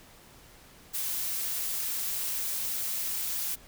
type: noise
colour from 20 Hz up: blue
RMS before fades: -32 dBFS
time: 0.93-3.56 s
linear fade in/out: 20 ms
effects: pink hiss -54 dBFS RMS until 3.67 s